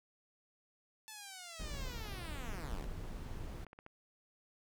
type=linear sweep; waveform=5% pulse; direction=down; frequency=881 to 48.2 Hz; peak=-36 dBFS; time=1.08-2.86 s; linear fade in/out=0 ms
type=noise; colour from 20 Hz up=brown; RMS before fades=-43 dBFS; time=1.59-3.65 s; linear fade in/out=10 ms
type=clicks; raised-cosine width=0.5 ms; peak=-37 dBFS; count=4; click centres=3.667 / 3.731 / 3.789 / 3.864 s
effects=none